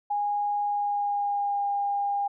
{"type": "tone with pitch glide", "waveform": "sine", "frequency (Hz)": [822, 807.4], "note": ["G#5", "G#5"], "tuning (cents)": [-18, -49], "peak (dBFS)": -24, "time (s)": [0.1, 2.28], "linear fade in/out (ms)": 10, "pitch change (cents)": -31, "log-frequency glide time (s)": [0.63, 1.66], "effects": []}